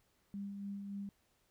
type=tone with tremolo; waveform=sine; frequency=200 Hz; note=G3; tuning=35 cents sharp; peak=-39 dBFS; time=0.34-1.09 s; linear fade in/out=0 ms; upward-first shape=sine; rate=3.5 Hz; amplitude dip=35%; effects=pink hiss -75 dBFS RMS until 1.5 s